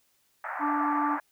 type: band-pass noise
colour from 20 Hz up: pink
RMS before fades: -35 dBFS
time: 0.44-1.2 s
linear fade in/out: 2 ms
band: 670 to 1900 Hz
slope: 48 dB/octave
type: harmonic tone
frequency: 292.7 Hz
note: D4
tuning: 6 cents flat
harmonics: 1 / 3 / 4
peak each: -29 / -29 / -29 dBFS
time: 0.59-1.19 s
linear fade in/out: 50 ms
effects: white hiss -69 dBFS RMS until 1.31 s